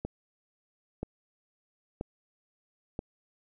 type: click train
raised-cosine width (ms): 2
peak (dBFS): -20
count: 4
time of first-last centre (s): 0.05-2.991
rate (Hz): 1.02
effects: none